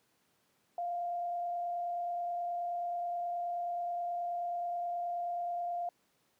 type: tone with frequency modulation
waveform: sine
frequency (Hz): 698.5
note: F5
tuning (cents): 0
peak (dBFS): -33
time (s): 0.78-5.89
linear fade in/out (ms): 2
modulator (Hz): 29.4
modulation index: 0.35
effects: pink hiss -73 dBFS RMS until 6.39 s + high-pass 150 Hz 12 dB/octave